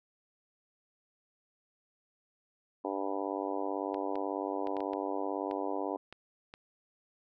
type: harmonic tone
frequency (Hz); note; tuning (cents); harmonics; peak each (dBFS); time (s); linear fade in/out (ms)
98.1; G2; +2; 3 / 4 / 5 / 6 / 7 / 8 / 9 / 10; -38 / -39 / -40 / -41 / -41 / -42 / -43 / -43; 2.84-5.97; 10
type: clicks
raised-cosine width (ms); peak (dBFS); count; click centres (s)
0.3; -30; 9; 3.944 / 4.156 / 4.671 / 4.768 / 4.805 / 4.934 / 5.512 / 6.126 / 6.539
effects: none